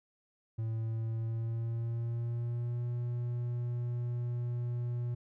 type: tone with pitch glide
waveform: triangle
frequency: 112.6 to 120.68 Hz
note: A2 to B2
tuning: +40 to -40 cents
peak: -30 dBFS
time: 0.58-5.15 s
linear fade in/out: 10 ms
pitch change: +120 cents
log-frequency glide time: 1.1-2.85 s
effects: none